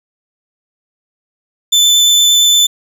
30% pulse tone with vibrato, 3520 Hz, A7, in tune, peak -4 dBFS, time 1.72-2.67 s, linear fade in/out 10 ms, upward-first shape sine, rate 8.7 Hz, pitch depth 8 cents each way, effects none

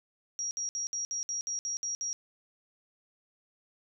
sine tone bursts, 5680 Hz, F8, 28 cents sharp, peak -31 dBFS, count 10, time 0.39-2.13 s, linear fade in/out 0 ms, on 120 ms, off 60 ms, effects none

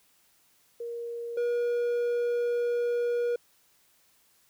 sine / triangle tone pair in turn, 470.4 / 478.9 Hz, A#4 / A#4, +16 / +47 cents, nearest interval unison, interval 31 cents, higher second, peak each -33 / -23 dBFS, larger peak second, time 0.8-1.37 / 1.37-3.36 s, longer second, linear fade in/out 5 ms, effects white hiss -65 dBFS RMS until 4.49 s

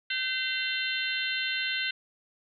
harmonic tone with a mistuned harmonic, 514 Hz, C5, 31 cents flat, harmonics 3 / 4 / 5 / 6 / 7 / 8, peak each -33 / -34 / -35 / -36 / -36 / -37 dBFS, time 0.1-1.91 s, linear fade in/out 5 ms, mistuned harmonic 5, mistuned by +100 cents, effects none

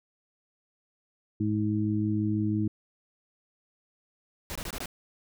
harmonic tone, 106.1 Hz, G#2, 38 cents sharp, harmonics 1 / 2 / 3, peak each -29 / -29 / -29 dBFS, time 1.4-2.68 s, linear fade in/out 5 ms
pink noise bursts, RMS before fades -36 dBFS, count 5, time 4.5-4.858 s, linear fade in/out 0 ms, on 54 ms, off 22 ms
effects none

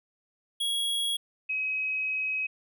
square / sine tone pair in turn, 3318 / 2542 Hz, G#7 / D#7, -2 / +36 cents, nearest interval perfect fourth, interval 462 cents, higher first, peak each -27 / -27 dBFS, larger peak neither, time 0.6-1.17 / 1.49-2.47 s, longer second, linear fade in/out 10 ms, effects none

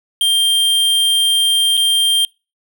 square tone with dropouts, 3180 Hz, G7, 24 cents sharp, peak -12 dBFS, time 0.21-2.25 s, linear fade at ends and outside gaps 1 ms, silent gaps 1.77-1.775 s, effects noise-tail reverb RT60 0.3 s tail -26 dB re dry

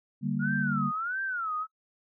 sine chord, G minor, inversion second, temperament equal, 146.83 / 196 / 233.1 Hz, D3 / G3 / Bb3, 0 / 0 / 0 cents, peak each -31 dBFS, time 0.21-0.92 s, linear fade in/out 50 ms
sine tone with vibrato, 1396.9 Hz, F6, in tune, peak -29 dBFS, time 0.39-1.67 s, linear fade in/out 50 ms, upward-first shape sine, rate 1.5 Hz, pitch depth 210 cents each way
effects noise-tail reverb RT60 0.1 s tail -23 dB re dry

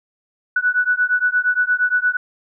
sine beating tone pair, 1476 / 1484.6 Hz, F#6 / F#6, -5 / +5 cents, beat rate 8.6 Hz, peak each -18 dBFS, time 0.56-2.17 s, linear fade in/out 5 ms, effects none

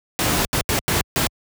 pink noise bursts at uneven times, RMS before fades -19 dBFS, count 5, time 0.19-0.45 / 0.53-0.61 / 0.69-0.79 / 0.88-1.01 / 1.16-1.27 s, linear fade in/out 0 ms, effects high-pass 60 Hz 12 dB/octave

